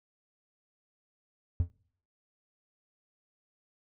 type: tone with exponential decay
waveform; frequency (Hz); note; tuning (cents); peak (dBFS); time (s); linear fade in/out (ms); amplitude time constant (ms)
triangle; 86.8; F2; -10; -17; 1.6-1.7; 0; 21
effects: noise-tail reverb RT60 0.6 s tail -26 dB re dry + tanh soft clip ceiling -16 dBFS